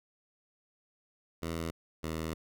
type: tone pair in turn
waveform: 10% pulse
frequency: 82.41 / 80.11 Hz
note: E2 / E2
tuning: 0 / -49 cents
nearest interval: unison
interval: 49 cents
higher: first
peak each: -26 dBFS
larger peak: neither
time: 1.42-1.71 / 2.03-2.34 s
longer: second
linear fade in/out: 10 ms
effects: none